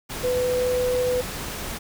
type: tone in noise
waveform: sine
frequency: 499.3 Hz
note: B4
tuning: 19 cents sharp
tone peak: -20 dBFS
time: 0.23-1.22 s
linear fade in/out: 20 ms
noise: pink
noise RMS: -32 dBFS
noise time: 0.09-1.79 s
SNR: +9 dB
effects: none